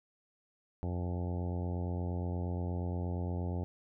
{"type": "harmonic tone with a mistuned harmonic", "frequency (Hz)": 88.5, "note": "F2", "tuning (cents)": 23, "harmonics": [1, 2, 3, 4, 5, 6, 7, 8, 9, 10], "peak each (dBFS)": [-34, -40, -44, -46, -48, -50, -51, -52, -53, -54], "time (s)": [0.83, 3.64], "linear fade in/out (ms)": 0, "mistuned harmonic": 10, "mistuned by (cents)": -32, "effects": []}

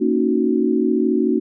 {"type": "chord", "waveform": "sine", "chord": "D# minor seventh", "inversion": "second", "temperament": "equal with one note detuned", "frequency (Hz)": [232.3, 277.2, 311.1, 370], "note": ["A#3", "C#4", "D#4", "F#4"], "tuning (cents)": [-6, 0, 0, 0], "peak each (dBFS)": [-20, -21, -21, -20], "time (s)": [0, 1.4], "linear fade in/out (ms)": 20, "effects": []}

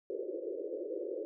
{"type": "band-pass noise", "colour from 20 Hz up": "white", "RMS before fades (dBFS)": -39, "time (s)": [0.1, 1.25], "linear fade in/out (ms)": 0, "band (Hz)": [320, 550], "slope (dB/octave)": 96, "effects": []}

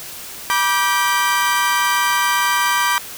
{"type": "chord", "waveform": "30% pulse", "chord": "G major", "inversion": "first", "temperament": "equal with one note detuned", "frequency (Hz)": [968.6, 1174.7, 1568], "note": ["B5", "D6", "G6"], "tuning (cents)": [-34, 0, 0], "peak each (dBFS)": [-16, -17, -18], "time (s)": [0.5, 2.98], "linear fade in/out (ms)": 0, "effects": ["white hiss -33 dBFS RMS until 3.17 s"]}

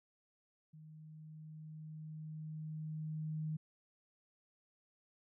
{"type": "tone with level ramp", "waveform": "sine", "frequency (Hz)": 155.56, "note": "D#3", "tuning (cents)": 0, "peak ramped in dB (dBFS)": [-53, -36], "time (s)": [0.73, 3.57], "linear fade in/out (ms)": 10, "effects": []}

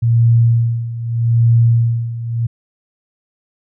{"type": "tone with tremolo", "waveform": "sine", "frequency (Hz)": 116.54, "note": "A#2", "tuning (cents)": 0, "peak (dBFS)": -7, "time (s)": [0.02, 2.47], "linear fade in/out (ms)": 10, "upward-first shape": "sine", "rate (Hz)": 0.81, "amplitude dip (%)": 80, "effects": []}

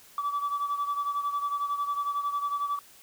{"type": "beating tone pair", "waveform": "sine", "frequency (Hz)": [1149, 1160], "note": ["D6", "D6"], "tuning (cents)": [-38, -22], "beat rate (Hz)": 11, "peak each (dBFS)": [-27, -32], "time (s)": [0.18, 2.79], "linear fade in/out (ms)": 2, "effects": ["tanh soft clip ceiling -23 dBFS", "white hiss -54 dBFS RMS until 3.02 s"]}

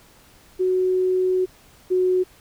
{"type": "tone pair in turn", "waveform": "sine", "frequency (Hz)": [370, 367.7], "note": ["F#4", "F#4"], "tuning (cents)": [0, -11], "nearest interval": "unison", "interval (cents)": 11, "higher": "first", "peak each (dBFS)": [-17, -16], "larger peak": "second", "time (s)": [[0.59, 1.46], [1.9, 2.24]], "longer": "first", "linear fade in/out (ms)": 20, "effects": ["pink hiss -52 dBFS RMS until 2.4 s"]}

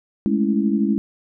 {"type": "chord", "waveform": "sine", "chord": "A major seventh", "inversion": "third", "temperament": "equal", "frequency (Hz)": [207.7, 220, 277.2, 329.6], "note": ["G#3", "A3", "C#4", "E4"], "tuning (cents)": [0, 0, 0, 0], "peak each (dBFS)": [-19, -24, -23, -24], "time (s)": [0.26, 0.98], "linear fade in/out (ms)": 0, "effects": []}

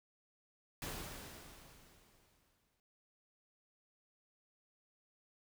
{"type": "noise with exponential decay", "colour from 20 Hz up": "pink", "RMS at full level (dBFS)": -42, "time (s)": [0.82, 2.8], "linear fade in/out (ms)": 1, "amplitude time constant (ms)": 430, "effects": []}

